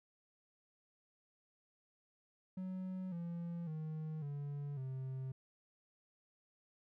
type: tone with pitch steps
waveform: triangle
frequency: 186.1 / 170.65 / 156.49 / 143.5 / 131.59 Hz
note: F#3 / F3 / D#3 / D3 / C3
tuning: +10 / -40 / +10 / -40 / +10 cents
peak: -38 dBFS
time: 2.57-5.32 s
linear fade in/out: 5 ms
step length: 550 ms
effects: none